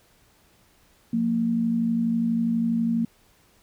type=tone pair together; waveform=sine; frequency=178.8 / 231 Hz; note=F3 / A#3; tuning=+41 / -16 cents; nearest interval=major third; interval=443 cents; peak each=-29 / -21 dBFS; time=1.13-3.05 s; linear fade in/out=5 ms; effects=pink hiss -60 dBFS RMS until 3.62 s